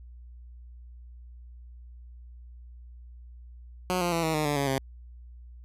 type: tone with pitch steps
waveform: 10% pulse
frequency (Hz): 182.4 / 174.57 / 167.07 / 159.89 / 153.03 / 146.45 / 140.16 / 134.14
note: F#3 / F3 / E3 / D#3 / D#3 / D3 / C#3 / C3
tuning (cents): -24 / 0 / +24 / +47 / -28 / -5 / +19 / +43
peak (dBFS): -17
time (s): 3.9-4.78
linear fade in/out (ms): 0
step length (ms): 110
effects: added 60 Hz sine -44 dBFS peak until 5.64 s + resampled to 32000 Hz